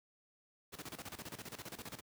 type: noise with tremolo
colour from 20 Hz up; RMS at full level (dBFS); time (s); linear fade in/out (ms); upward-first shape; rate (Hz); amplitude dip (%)
pink; -45; 0.72-2.01; 20; square; 15; 80
effects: high-pass 100 Hz 12 dB/octave